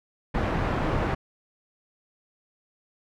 pink low-pass noise, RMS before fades -26 dBFS, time 0.34-1.15 s, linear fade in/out 10 ms, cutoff 1500 Hz, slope 12 dB/octave, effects none

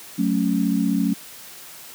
sine chord, F# minor, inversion none, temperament equal, 185 / 220 / 277.2 Hz, F#3 / A3 / C#4, 0 / 0 / 0 cents, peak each -22 dBFS, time 0.18-1.14 s, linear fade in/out 10 ms, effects white hiss -41 dBFS RMS until 1.94 s + high-pass 100 Hz 12 dB/octave

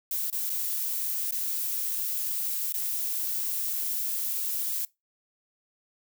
violet noise with dropouts, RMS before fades -30 dBFS, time 0.11-4.85 s, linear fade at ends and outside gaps 2 ms, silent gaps 0.301-0.327 / 0.496-0.5 / 1.31-1.322 / 2.724-2.74 s, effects noise-tail reverb RT60 0.2 s tail -22 dB re dry

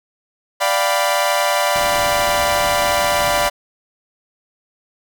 sawtooth chord, G dominant seventh, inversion second, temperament equal with one note detuned, 587.3 / 698.5 / 779.5 / 987.8 Hz, D5 / F5 / G5 / B5, 0 / 0 / -10 / 0 cents, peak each -15 / -17 / -20 / -17 dBFS, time 0.6-3.5 s, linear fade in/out 20 ms
pink noise, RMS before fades -29 dBFS, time 1.75-3.49 s, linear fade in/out 10 ms
effects none

